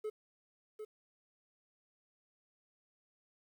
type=tone with echo; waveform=triangle; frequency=429.1 Hz; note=A4; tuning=43 cents flat; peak=-34 dBFS; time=0.04-0.1 s; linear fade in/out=10 ms; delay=750 ms; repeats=1; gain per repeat=-6 dB; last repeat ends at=0.85 s; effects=11-bit